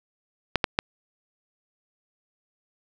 clicks, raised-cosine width 0.3 ms, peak -4 dBFS, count 3, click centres 0.557 / 0.642 / 0.789 s, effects none

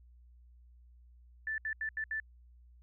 sine tone bursts at uneven times, 1760 Hz, A6, in tune, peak -33 dBFS, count 5, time 1.47-1.58 / 1.65-1.73 / 1.81-1.89 / 1.97-2.04 / 2.11-2.2 s, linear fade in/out 2 ms, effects added 60 Hz sine -56 dBFS peak until 2.82 s

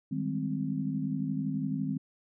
sine chord, Ab major seventh, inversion second, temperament equal, 155.56 / 196 / 207.7 / 261.6 Hz, Eb3 / G3 / Ab3 / C4, 0 / 0 / 0 / 0 cents, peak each -34 / -36 / -37 / -33 dBFS, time 0.11-1.98 s, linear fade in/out 10 ms, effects none

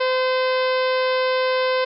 harmonic tone, 514 Hz, C5, 31 cents flat, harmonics 1 / 2 / 3 / 4 / 5 / 6 / 7 / 8 / 9 / 10, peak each -19 / -25 / -29 / -31 / -33 / -35 / -36 / -37 / -38 / -39 dBFS, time 0-1.85 s, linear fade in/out 10 ms, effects none

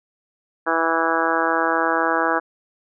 harmonic tone, 164.1 Hz, E3, 8 cents flat, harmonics 2 / 3 / 4 / 5 / 6 / 7 / 8 / 9 / 10, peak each -26 / -26 / -26 / -26 / -26 / -26 / -26 / -26 / -26 dBFS, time 0.66-2.4 s, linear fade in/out 20 ms, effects none

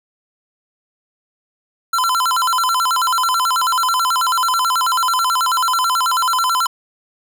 square tone with vibrato, 1174.7 Hz, D6, in tune, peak -15 dBFS, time 1.93-6.67 s, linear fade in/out 5 ms, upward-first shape square, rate 9.2 Hz, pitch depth 250 cents each way, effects none

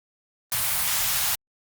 white band-stop noise, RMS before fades -24 dBFS, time 0.52-1.35 s, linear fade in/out 0 ms, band 160 to 690 Hz, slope 24 dB/octave, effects Opus 32 kbps

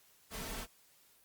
pink noise with comb filter, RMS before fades -42 dBFS, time 0.3-0.67 s, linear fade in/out 50 ms, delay 4.5 ms, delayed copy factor +0.6, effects white hiss -66 dBFS RMS until 1.24 s + Opus 48 kbps

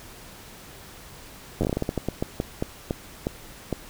slowing click train, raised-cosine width 2 ms, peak -11 dBFS, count 18, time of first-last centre 1.61-3.727 s, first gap 10 ms, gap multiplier 1.27, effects pink hiss -45 dBFS RMS until 3.89 s

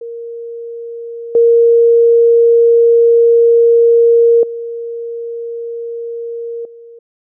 sine tone with level steps, 466.2 Hz, A#4, in tune, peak -23 / -5 / -20 / -33 dBFS, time 0.01-6.99 s, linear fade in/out 5 ms, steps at 1.35 / 4.43 / 6.65 s, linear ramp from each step 2 ms, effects none

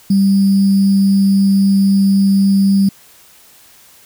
sine tone with sample-and-hold, 196.2 Hz, G3, 2 cents sharp, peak -8 dBFS, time 0.1-2.89 s, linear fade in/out 5 ms, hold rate 4900 Hz, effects white hiss -45 dBFS RMS until 4.05 s

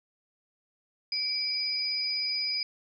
sine tone pair together, 2321 / 4942 Hz, D7 / D#8, -21 / -13 cents, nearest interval octave + minor second, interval 1308 cents, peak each -36 / -28 dBFS, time 1.12-2.63 s, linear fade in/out 2 ms, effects none

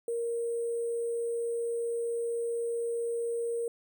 sine tone with sample-and-hold, 467.8 Hz, A#4, 6 cents sharp, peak -29 dBFS, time 0.08-3.68 s, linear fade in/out 2 ms, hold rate 8820 Hz, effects none

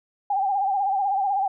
sine tone with vibrato, 790 Hz, G5, 13 cents sharp, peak -20 dBFS, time 0.3-1.48 s, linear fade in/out 5 ms, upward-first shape sine, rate 16 Hz, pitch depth 72 cents each way, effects none

